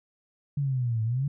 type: exponential two-way sweep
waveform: sine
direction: down then up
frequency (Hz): 145.7 to 108.8 to 145.7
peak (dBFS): -24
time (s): 0.57-1.28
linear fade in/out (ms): 5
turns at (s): 1.03
effects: none